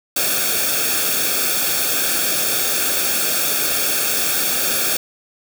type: noise with comb filter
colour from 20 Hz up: white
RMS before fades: -19 dBFS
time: 0.16-4.97 s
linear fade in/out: 5 ms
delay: 1 ms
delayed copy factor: -0.75
effects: none